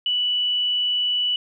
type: tone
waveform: sine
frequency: 2960 Hz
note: F#7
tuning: in tune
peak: -19 dBFS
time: 0.06-1.36 s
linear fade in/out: 2 ms
effects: none